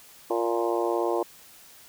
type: harmonic tone with a mistuned harmonic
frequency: 116.54 Hz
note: A#2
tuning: in tune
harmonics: 3 / 4 / 5 / 6 / 7 / 8 / 9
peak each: -27 / -29 / -31 / -33 / -34 / -35 / -36 dBFS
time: 0.3-1.23 s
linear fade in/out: 5 ms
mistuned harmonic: 7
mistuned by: +31 cents
effects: white hiss -51 dBFS RMS until 1.88 s